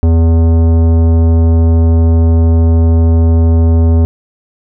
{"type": "tone with tanh clipping", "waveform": "sine", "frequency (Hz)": 82.41, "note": "E2", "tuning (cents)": 0, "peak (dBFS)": -7, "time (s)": [0.03, 4.05], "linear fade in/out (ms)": 0, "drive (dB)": 15, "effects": []}